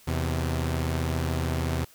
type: tone pair together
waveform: sawtooth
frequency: 80.89 / 128.4 Hz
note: E2 / C3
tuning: -32 / -32 cents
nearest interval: minor sixth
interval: 800 cents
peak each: -23 / -26 dBFS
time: 0.07-1.85 s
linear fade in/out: 10 ms
effects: white hiss -55 dBFS RMS until 1.94 s